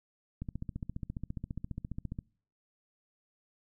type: click train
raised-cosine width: 5 ms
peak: -25 dBFS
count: 27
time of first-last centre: 0.42-2.189 s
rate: 14.7 Hz
effects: noise-tail reverb RT60 0.5 s tail -26 dB re dry

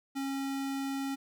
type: tone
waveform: square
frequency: 273 Hz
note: C#4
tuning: 26 cents flat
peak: -33 dBFS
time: 0.15-1.16 s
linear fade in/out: 20 ms
effects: none

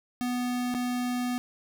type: tone with dropouts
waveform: square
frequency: 246.9 Hz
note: B3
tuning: in tune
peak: -28 dBFS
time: 0.21-1.38 s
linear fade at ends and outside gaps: 0 ms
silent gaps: 0.741-0.748 s
effects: none

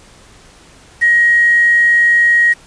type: tone with quantisation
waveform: sine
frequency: 1889 Hz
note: A#6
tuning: 22 cents sharp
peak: -7 dBFS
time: 1.01-2.54 s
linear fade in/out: 20 ms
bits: 5
effects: pink hiss -43 dBFS RMS until 2.66 s + resampled to 22050 Hz

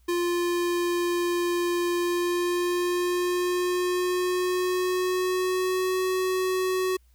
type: tone with pitch glide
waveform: square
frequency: 349.2 to 372.1 Hz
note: F4 to F#4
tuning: 0 to +10 cents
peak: -24 dBFS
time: 0.08-6.97 s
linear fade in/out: 10 ms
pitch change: +110 cents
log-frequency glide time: 1.97-6.01 s
effects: added 60 Hz sine -56 dBFS peak until 7.14 s + white hiss -69 dBFS RMS until 7.14 s

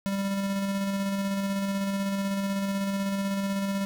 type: tone with tremolo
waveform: square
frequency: 196.9 Hz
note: G3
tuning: 8 cents sharp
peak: -26 dBFS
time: 0.06-3.85 s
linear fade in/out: 0 ms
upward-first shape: square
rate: 16 Hz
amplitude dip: 25%
effects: none

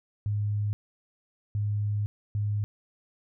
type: tone bursts at uneven times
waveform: sine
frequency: 103.83 Hz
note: G#2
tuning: in tune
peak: -25 dBFS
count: 3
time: 0.26-0.73 / 1.55-2.06 / 2.35-2.64 s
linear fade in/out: 0 ms
effects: none

